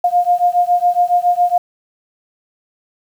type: beating tone pair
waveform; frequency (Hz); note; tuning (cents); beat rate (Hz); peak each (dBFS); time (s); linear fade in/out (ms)
sine; 705 / 712.2; F5 / F5; +16 / +34; 7.2; -14; 0.04-1.58; 5
effects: 7-bit